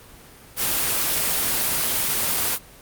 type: noise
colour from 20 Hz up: white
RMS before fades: -22 dBFS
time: 0.56-2.59 s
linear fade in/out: 50 ms
effects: pink hiss -46 dBFS RMS until 2.81 s + Opus 24 kbps